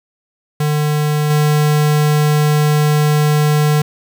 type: tone with level steps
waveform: square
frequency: 150 Hz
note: D3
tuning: 37 cents sharp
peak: -14 / -11 dBFS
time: 0.6-3.82 s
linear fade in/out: 5 ms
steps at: 1.3 s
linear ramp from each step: 5 ms
effects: 7-bit